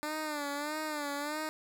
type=tone with vibrato; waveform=10% pulse; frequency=297.4 Hz; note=D4; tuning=22 cents sharp; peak=-26 dBFS; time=0.03-1.49 s; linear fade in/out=0 ms; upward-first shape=sine; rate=1.6 Hz; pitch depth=79 cents each way; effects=none